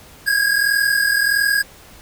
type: tone pair together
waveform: square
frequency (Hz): 1610.5 / 1652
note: G6 / G#6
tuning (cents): +46 / -10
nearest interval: unison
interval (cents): 44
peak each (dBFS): -20 / -17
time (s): 0.26-1.63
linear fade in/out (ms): 20
effects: pink hiss -44 dBFS RMS until 2.01 s